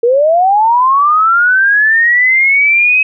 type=linear sweep; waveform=sine; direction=up; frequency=456.1 to 2558 Hz; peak=-6 dBFS; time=0.03-3.03 s; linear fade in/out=5 ms; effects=none